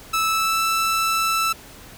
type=tone with pitch glide; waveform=sawtooth; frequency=1310 to 1322.9 Hz; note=E6 to E6; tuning=-11 to +6 cents; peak=-15 dBFS; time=0.13-1.53 s; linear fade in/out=10 ms; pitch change=+17 cents; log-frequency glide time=0.29-0.62 s; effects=pink hiss -43 dBFS RMS until 1.97 s